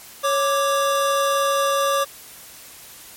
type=tone pair together; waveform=square; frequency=554.4 / 1175.6 Hz; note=C#5 / D6; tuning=0 / +1 cents; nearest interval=octave + minor second; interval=1301 cents; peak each=-21 dBFS; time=0.23-2.05 s; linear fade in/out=20 ms; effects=white hiss -42 dBFS RMS until 3.16 s + MP3 64 kbps